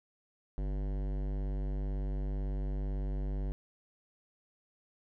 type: tone with hard clipping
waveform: sine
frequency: 49 Hz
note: G1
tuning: in tune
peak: -34 dBFS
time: 0.58-3.52 s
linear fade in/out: 0 ms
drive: 18 dB
effects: none